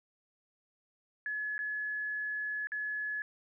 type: tone with dropouts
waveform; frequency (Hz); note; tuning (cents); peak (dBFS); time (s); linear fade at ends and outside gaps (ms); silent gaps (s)
sine; 1703; G#6; +43; -33; 1.26-3.22; 1; 1.58-1.59 / 2.671-2.719
effects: none